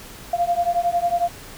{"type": "beating tone pair", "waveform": "sine", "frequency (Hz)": [690, 701], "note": ["F5", "F5"], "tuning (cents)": [-21, 6], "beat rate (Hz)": 11, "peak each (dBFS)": -21, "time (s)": [0.33, 1.29], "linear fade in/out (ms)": 5, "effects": ["pink hiss -40 dBFS RMS until 1.57 s"]}